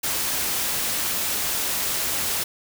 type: noise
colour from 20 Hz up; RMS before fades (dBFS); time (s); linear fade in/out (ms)
white; -25; 0.03-2.44; 10
effects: none